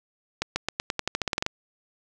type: accelerating click train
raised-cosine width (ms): 0.2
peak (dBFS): -8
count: 14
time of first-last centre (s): 0.42-1.464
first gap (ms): 140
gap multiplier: 0.9
effects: none